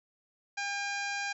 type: harmonic tone with a mistuned harmonic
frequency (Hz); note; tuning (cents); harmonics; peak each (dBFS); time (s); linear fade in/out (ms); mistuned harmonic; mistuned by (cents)
804; G5; +44; 1 / 2 / 3 / 4 / 5 / 6 / 7 / 8 / 9; -38 / -36 / -38 / -49 / -46 / -45 / -46 / -48 / -50; 0.57-1.33; 10; 8; +17
effects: none